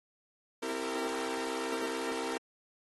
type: chord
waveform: sawtooth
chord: C dominant seventh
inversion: none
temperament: equal with one note detuned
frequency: 261.6 / 329.6 / 392 / 458.9 Hz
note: C4 / E4 / G4 / Bb4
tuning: 0 / 0 / 0 / -27 cents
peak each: -37 / -36 / -37 / -33 dBFS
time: 0.62-2.38 s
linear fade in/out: 10 ms
effects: AAC 32 kbps